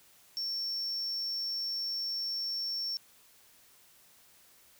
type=tone; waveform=triangle; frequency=5450 Hz; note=F8; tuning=43 cents flat; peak=-31 dBFS; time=0.37-2.97 s; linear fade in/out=0 ms; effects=white hiss -61 dBFS RMS until 4.79 s